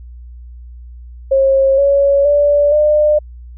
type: tone with pitch steps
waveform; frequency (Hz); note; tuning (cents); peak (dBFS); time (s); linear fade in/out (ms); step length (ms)
sine; 540 / 559.7 / 580.1 / 601.2; C#5 / C#5 / D5 / D5; -45 / +17 / -21 / +40; -8; 1.31-3.19; 10; 470
effects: added 60 Hz sine -31 dBFS peak until 3.57 s

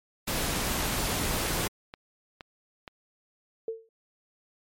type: noise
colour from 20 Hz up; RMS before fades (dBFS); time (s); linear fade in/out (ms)
pink; -29; 0.27-1.68; 10
type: click train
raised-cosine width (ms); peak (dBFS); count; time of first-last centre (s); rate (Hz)
0.3; -24; 5; 1-2.878; 2.13
type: tone with exponential decay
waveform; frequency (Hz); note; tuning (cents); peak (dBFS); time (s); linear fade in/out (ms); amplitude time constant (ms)
sine; 450; A4; +39; -26; 3.68-3.89; 2; 45
effects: MP3 64 kbps

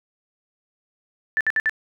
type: tone bursts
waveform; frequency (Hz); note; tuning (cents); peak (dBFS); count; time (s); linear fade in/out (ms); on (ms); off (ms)
sine; 1760; A6; 0; -17; 4; 1.37-1.695; 0; 37; 59
effects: none

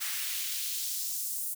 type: noise with high-pass filter sweep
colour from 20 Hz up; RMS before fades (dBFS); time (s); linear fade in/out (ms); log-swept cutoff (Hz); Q
white; -34; 0-1.55; 20; 1500 to 10000; 1.1
effects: none

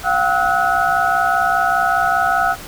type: tone cluster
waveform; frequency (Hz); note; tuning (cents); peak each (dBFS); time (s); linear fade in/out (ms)
sine; 702 / 767 / 1290 / 1470; F5 / G5 / E6 / F#6; +9 / -38 / -38 / -12; -19; 0.03-2.56; 50
effects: pink hiss -34 dBFS RMS until 2.67 s

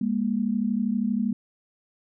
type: tone pair together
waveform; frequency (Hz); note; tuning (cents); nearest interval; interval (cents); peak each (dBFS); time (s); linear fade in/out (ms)
sine; 204.1 / 236.7; G#3 / A#3; -30 / +27; minor third; 257; -25; 0.01-1.33; 5
effects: none

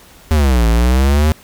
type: exponential two-way sweep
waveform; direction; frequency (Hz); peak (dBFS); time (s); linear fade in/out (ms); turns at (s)
square; down then up; 80.5 to 55 to 79.1; -10; 0.31-1.32; 0; 0.67
effects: pink hiss -43 dBFS RMS until 1.43 s

